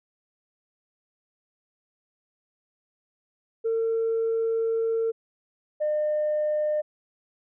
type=tone pair in turn; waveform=sine; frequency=453 / 604.7 Hz; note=A#4 / D#5; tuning=-50 / -50 cents; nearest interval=perfect fourth; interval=500 cents; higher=second; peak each=-21 dBFS; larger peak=neither; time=3.64-5.12 / 5.8-6.82 s; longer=first; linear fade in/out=20 ms; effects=tanh soft clip ceiling -19 dBFS